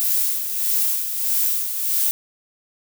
violet noise with tremolo, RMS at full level -19 dBFS, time 0-2.11 s, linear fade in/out 0 ms, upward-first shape sine, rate 1.6 Hz, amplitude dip 55%, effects none

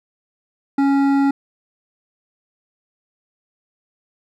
sine tone with hard clipping, 277.2 Hz, C#4, in tune, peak -15 dBFS, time 0.78-1.31 s, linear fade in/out 5 ms, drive 11 dB, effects none

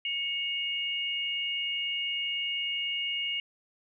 sine tone pair together, 2217 / 2849 Hz, C#7 / F7, 0 / +34 cents, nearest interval major third, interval 434 cents, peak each -35 / -30 dBFS, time 0.05-3.4 s, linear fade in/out 2 ms, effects none

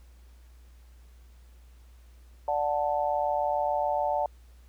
sine chord, D major, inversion none, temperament just, 587.3 / 734.2 / 881 Hz, D5 / F#5 / A5, 0 / -14 / +2 cents, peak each -29 dBFS, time 2.48-4.26 s, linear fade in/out 2 ms, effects added 60 Hz sine -50 dBFS peak until 4.68 s + pink hiss -65 dBFS RMS until 4.68 s

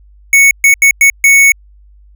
square tone bursts at uneven times, 2217 Hz, C#7, in tune, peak -4 dBFS, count 5, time 0.33-0.51 / 0.64-0.74 / 0.82-0.91 / 1.01-1.1 / 1.24-1.52 s, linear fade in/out 2 ms, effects added 50 Hz sine -39 dBFS peak until 2.15 s

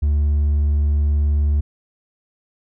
sine tone with hard clipping, 73.42 Hz, D2, in tune, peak -15 dBFS, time 0.02-1.61 s, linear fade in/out 10 ms, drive 2 dB, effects none

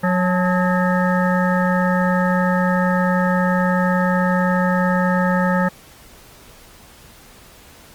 harmonic tone with a mistuned harmonic, 182.3 Hz, F#3, 25 cents flat, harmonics 1 / 3 / 5 / 7 / 9 / 10, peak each -17 / -22 / -24 / -25 / -27 / -27 dBFS, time 0.03-5.69 s, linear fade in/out 10 ms, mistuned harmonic 5, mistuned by -67 cents, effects pink hiss -45 dBFS RMS until 7.94 s + Opus 32 kbps

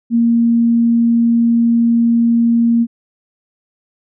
sine tone, 233.1 Hz, A#3, in tune, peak -9 dBFS, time 0.1-2.87 s, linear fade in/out 50 ms, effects none

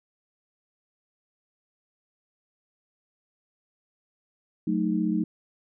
sine chord, D# diminished, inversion first, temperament equal, 185 / 220 / 311.1 Hz, F#3 / A3 / D#4, 0 / 0 / 0 cents, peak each -27 dBFS, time 4.67-5.24 s, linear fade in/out 5 ms, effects none

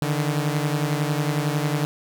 sawtooth beating tone pair, 145.7 / 156.7 Hz, D3 / D#3, -13 / +13 cents, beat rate 11 Hz, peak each -19 / -22 dBFS, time 0.02-1.85 s, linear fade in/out 0 ms, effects none

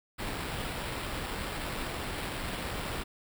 pink noise with sample-and-hold, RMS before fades -36 dBFS, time 0.18-3.04 s, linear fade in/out 20 ms, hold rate 6300 Hz, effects none

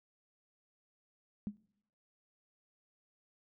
sine tone with exponential decay, 207.3 Hz, G#3, 3 cents flat, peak -31 dBFS, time 1.47-1.57 s, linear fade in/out 0 ms, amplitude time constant 21 ms, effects noise-tail reverb RT60 0.8 s tail -24 dB re dry

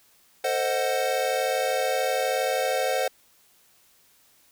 square chord, A diminished seventh, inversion none, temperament equal with one note detuned, 450.5 / 523.3 / 622.3 / 740 Hz, A4 / C5 / Eb5 / Gb5, +41 / 0 / 0 / 0 cents, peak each -33 / -27 / -31 / -29 dBFS, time 0.44-3.08 s, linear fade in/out 5 ms, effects white hiss -60 dBFS RMS until 4.51 s

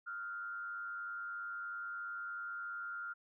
sine tone with frequency modulation, 1396.9 Hz, F6, in tune, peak -40 dBFS, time 0.06-3.14 s, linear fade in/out 20 ms, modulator 103 Hz, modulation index 0.61, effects none

